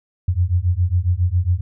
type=beating tone pair; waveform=sine; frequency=85.7 / 93 Hz; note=F2 / F#2; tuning=-32 / +9 cents; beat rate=7.3 Hz; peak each=-18 dBFS; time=0.28-1.61 s; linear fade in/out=5 ms; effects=none